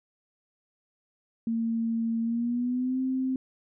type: tone with pitch glide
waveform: sine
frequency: 228.2 to 260.6 Hz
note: A#3 to C4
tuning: -37 to -7 cents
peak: -25 dBFS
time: 1.47-3.36 s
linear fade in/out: 2 ms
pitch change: +230 cents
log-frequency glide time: 2.22-3 s
effects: none